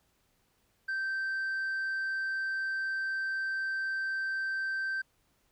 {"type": "tone with tanh clipping", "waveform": "sine", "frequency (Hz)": 1559, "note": "G6", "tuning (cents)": -10, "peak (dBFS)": -31, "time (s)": [0.88, 5.02], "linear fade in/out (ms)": 10, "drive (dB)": 2, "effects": ["pink hiss -72 dBFS RMS until 5.51 s"]}